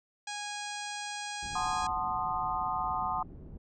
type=harmonic tone; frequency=825 Hz; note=G#5; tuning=12 cents flat; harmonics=1 / 2 / 3 / 4 / 5 / 6 / 7 / 8 / 9 / 10; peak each=-40 / -43 / -45 / -46 / -47 / -48 / -48 / -49 / -50 / -50 dBFS; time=0.27-1.87 s; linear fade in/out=5 ms
type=low-pass noise; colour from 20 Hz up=pink; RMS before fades=-46 dBFS; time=1.42-3.58 s; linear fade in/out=10 ms; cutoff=270 Hz; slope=12 dB/octave
type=chord; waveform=sine; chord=F# diminished seventh; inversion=none; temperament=equal with one note detuned; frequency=740 / 880 / 1046.5 / 1230.9 Hz; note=F#5 / A5 / C6 / Eb6; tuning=0 / 0 / 0 / -19 cents; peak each=-35 dBFS; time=1.55-3.23 s; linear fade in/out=5 ms
effects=none